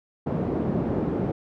pink band-pass noise, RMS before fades -26 dBFS, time 0.26-1.32 s, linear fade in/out 10 ms, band 140 to 450 Hz, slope 12 dB/octave, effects none

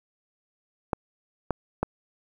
clicks, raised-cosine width 1 ms, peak -10 dBFS, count 3, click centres 0.932 / 1.507 / 1.83 s, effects 8-bit

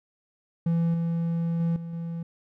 triangle tone with level steps, 167.5 Hz, E3, 28 cents sharp, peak -19 / -22 / -20 / -31 / -28 dBFS, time 0.66-2.23 s, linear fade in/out 5 ms, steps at 0.94 / 1.6 / 1.76 / 1.93 s, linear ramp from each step 2 ms, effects none

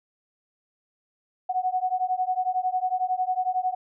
sine beating tone pair, 734 / 745 Hz, F#5 / F#5, -14 / +12 cents, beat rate 11 Hz, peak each -26 dBFS, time 1.49-3.75 s, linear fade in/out 10 ms, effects none

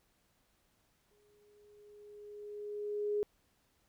sine tone with exponential growth, 415.3 Hz, G#4, in tune, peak -29 dBFS, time 1.11-3.23 s, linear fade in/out 0 ms, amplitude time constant 460 ms, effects pink hiss -74 dBFS RMS until 3.88 s

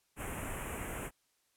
pink band-stop noise, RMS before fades -40 dBFS, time 0.16-1.11 s, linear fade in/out 50 ms, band 2800 to 7400 Hz, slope 48 dB/octave, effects white hiss -75 dBFS RMS until 1.56 s + low-pass 12000 Hz 12 dB/octave

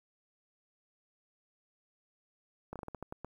slowing click train, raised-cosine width 1 ms, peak -27 dBFS, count 9, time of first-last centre 2.73-3.246 s, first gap 27 ms, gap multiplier 1.24, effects 10-bit

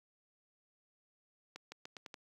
accelerating click train, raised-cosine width 0.2 ms, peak -29 dBFS, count 6, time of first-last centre 1.56-2.142 s, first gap 160 ms, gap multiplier 0.84, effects high-pass 150 Hz 12 dB/octave + 11-bit

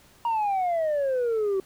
sine exponential sweep, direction down, 949 to 377.1 Hz, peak -20 dBFS, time 0.25-1.6 s, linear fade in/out 2 ms, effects tanh soft clip ceiling -21 dBFS + pink hiss -56 dBFS RMS until 1.65 s

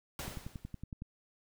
pink noise with exponential decay, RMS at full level -39 dBFS, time 0.19-0.84 s, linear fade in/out 1 ms, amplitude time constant 140 ms
click train, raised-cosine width 5 ms, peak -29 dBFS, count 9, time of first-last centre 0.28-1.021 s, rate 10.8 Hz
effects none

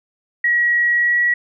sine tone with pitch glide, 1912 to 1926.4 Hz, A#6 to B6, +43 to -44 cents, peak -13 dBFS, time 0.44-1.34 s, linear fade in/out 5 ms, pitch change +13 cents, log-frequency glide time 0.94-1.19 s, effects none

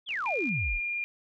sine exponential sweep, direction down, 3604 to 30.46 Hz, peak -29 dBFS, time 0.06-0.8 s, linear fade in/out 50 ms
click train, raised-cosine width 0.2 ms, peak -33 dBFS, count 25, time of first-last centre 0.09-0.489 s, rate 60.1 Hz
sine tone, 2408 Hz, D7, 43 cents sharp, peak -29 dBFS, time 0.26-1.04 s, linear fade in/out 0 ms
effects none

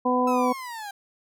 harmonic tone, 250.4 Hz, B3, 24 cents sharp, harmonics 1 / 2 / 3 / 4, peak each -24 / -25 / -28 / -24 dBFS, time 0.05-0.53 s, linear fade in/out 10 ms
30% pulse linear sweep, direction down, 1314 to 784 Hz, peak -31 dBFS, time 0.27-0.91 s, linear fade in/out 5 ms
effects none

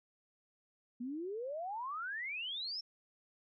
sine exponential sweep, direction up, 233.1 to 5480 Hz, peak -38 dBFS, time 1-2.81 s, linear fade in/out 10 ms, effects none

